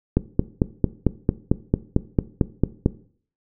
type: click train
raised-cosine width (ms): 3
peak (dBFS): -3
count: 13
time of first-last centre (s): 0.17-2.861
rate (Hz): 4.46
effects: noise-tail reverb RT60 0.5 s tail -17 dB re dry